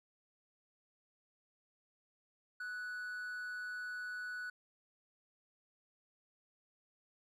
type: tone with amplitude modulation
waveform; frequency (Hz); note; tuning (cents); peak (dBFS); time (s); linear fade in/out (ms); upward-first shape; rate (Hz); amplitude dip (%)
triangle; 1480; F#6; 0; -37; 2.6-4.5; 5; sine; 198; 35
effects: none